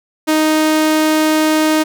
sawtooth tone, 311.1 Hz, D#4, in tune, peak -7 dBFS, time 0.27-1.84 s, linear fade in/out 20 ms, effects none

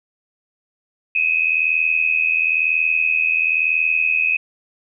sine tone pair together, 2500 / 2581 Hz, D#7 / E7, +8 / -37 cents, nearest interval minor second, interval 55 cents, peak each -18 dBFS, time 1.15-4.37 s, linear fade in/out 5 ms, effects none

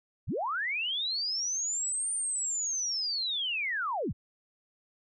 sine linear two-way sweep, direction up then down, 35.22 to 9070 to 35.22 Hz, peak -29 dBFS, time 0.27-4.13 s, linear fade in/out 20 ms, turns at 2.13 s, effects none

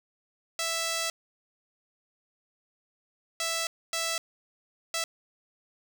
5% pulse tone bursts at uneven times, 660 Hz, E5, 2 cents sharp, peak -17 dBFS, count 4, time 0.59-1.1 / 3.4-3.67 / 3.93-4.18 / 4.94-5.04 s, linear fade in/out 2 ms, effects none

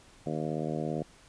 harmonic tone, 77.78 Hz, D#2, in tune, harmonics 2 / 3 / 4 / 5 / 6 / 7 / 8 / 9, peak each -35 / -37 / -38 / -39 / -40 / -40 / -41 / -42 dBFS, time 0.26-1.03 s, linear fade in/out 5 ms, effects pink hiss -57 dBFS RMS until 1.28 s + resampled to 22050 Hz

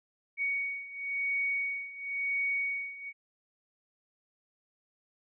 sine beating tone pair, 2237 / 2237.96 Hz, C#7 / C#7, +15 / +16 cents, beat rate 0.96 Hz, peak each -35 / -32 dBFS, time 0.37-3.13 s, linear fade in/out 50 ms, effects none

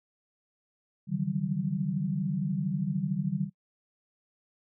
sine tone cluster, 142.2 / 155.8 / 180.2 / 193.4 Hz, C#3 / D#3 / F#3 / G3, +45 / +3 / -45 / -23 cents, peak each -34 / -32 / -35 / -31 dBFS, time 1.07-3.5 s, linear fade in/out 50 ms, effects noise-tail reverb RT60 0.1 s tail -24 dB re dry

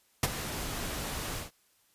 pink noise with ADSR envelope, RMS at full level -23 dBFS, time 0.23-1.51 s, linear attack 4 ms, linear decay 32 ms, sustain -13 dB, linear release 140 ms, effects white hiss -68 dBFS RMS until 1.94 s + resampled to 32000 Hz

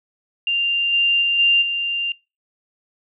sine tone with level steps, 2789 Hz, F7, 3 cents flat, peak -17 / -14 / -16 / -12 / -20 dBFS, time 0.47-2.12 s, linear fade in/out 2 ms, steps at 0.92 / 1.21 / 1.38 / 1.61 s, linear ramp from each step 20 ms, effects noise-tail reverb RT60 0.3 s tail -26 dB re dry

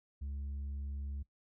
sine tone with tanh clipping, 70 Hz, C#2, 18 cents sharp, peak -39 dBFS, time 0.21-1.23 s, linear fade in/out 10 ms, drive 4 dB, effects noise-tail reverb RT60 0.1 s tail -19 dB re dry

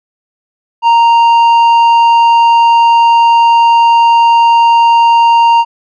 sine tone with tanh clipping, 930 Hz, A#5, 4 cents flat, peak -5 dBFS, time 0.82-5.65 s, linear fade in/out 50 ms, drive 7 dB, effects none

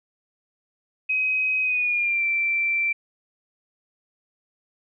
sine tone with pitch glide, 2528 to 2345 Hz, D#7 to D7, +27 to -3 cents, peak -20 dBFS, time 1.09-2.93 s, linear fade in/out 10 ms, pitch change -130 cents, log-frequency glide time 1.62-2.24 s, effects none

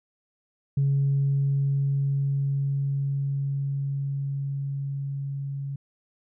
sine tone with level ramp, 138.9 Hz, C#3, 4 cents sharp, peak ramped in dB -18 to -29 dBFS, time 0.77-5.76 s, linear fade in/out 5 ms, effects tanh soft clip ceiling -16 dBFS

